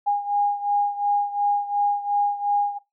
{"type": "beating tone pair", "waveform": "sine", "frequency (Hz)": [816, 818.8], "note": ["G#5", "G#5"], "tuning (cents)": [-31, -25], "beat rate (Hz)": 2.8, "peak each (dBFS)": [-21, -25], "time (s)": [0.06, 2.79], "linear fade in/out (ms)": 20, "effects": ["noise-tail reverb RT60 0.2 s tail -19 dB re dry"]}